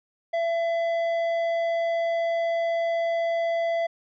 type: tone with tanh clipping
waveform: sine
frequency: 671 Hz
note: E5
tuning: 31 cents sharp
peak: -24 dBFS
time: 0.33-3.87 s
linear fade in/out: 10 ms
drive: 9 dB
effects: none